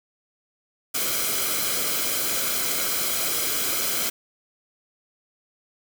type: noise with comb filter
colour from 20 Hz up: white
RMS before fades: -25 dBFS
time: 0.94-4.1 s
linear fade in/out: 10 ms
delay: 1.1 ms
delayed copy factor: -0.6
effects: none